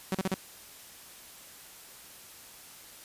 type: tone bursts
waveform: sawtooth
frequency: 189.6 Hz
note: F#3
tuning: 43 cents sharp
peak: -23 dBFS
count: 4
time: 0.12-0.343 s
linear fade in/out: 2 ms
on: 28 ms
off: 37 ms
effects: white hiss -50 dBFS RMS until 3.04 s + resampled to 32000 Hz